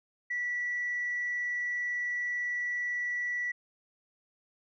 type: tone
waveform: sine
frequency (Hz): 1953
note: B6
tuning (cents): -20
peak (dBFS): -29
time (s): 0.3-3.52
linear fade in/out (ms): 10
effects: tanh soft clip ceiling -25 dBFS